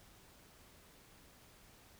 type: silence
effects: pink hiss -62 dBFS RMS until 1.99 s